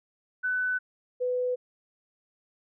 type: tone pair in turn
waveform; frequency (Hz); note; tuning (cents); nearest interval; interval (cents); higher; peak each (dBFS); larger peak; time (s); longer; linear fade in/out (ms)
sine; 1500 / 498.8; F#6 / B4; +23 / +17; octave + perfect fifth; 1906; first; -25; neither; 0.43-0.79 / 1.2-1.56; neither; 20
effects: none